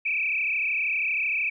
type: tone with frequency modulation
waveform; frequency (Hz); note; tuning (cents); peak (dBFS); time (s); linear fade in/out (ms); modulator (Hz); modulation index
sine; 2453; D#7; -25; -23; 0.05-1.5; 10; 32.9; 5
effects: none